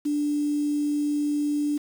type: tone with quantisation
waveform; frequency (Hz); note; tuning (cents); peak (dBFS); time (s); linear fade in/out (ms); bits
sine; 293.7; D4; 0; -22; 0.05-1.78; 10; 7
effects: none